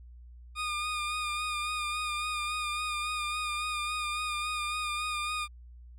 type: tone with vibrato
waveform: 20% pulse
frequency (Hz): 1220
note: D#6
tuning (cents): -34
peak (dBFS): -26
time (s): 0.55-5.48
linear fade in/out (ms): 50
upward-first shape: sine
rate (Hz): 3.6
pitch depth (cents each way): 29
effects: added 60 Hz sine -47 dBFS peak until 5.98 s + low-pass 10000 Hz 12 dB/octave